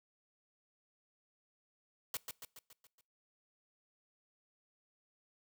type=noise with echo; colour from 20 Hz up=white; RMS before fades=-38 dBFS; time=2.14-2.17 s; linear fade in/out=2 ms; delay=140 ms; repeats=6; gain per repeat=-5 dB; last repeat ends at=3.01 s; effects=noise-tail reverb RT60 0.4 s tail -24 dB re dry